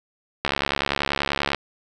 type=click train; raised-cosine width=0.3 ms; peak=-5 dBFS; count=78; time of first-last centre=0.45-1.547 s; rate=70.2 Hz; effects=none